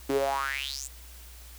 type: tone with high-pass filter sweep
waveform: sawtooth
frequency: 136.7 Hz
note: C#3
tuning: 24 cents flat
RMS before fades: -30 dBFS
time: 0.09-0.88 s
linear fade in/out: 10 ms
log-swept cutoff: 310 to 8200 Hz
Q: 7.1
effects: added 60 Hz sine -46 dBFS peak until 1.58 s + white hiss -51 dBFS RMS until 1.58 s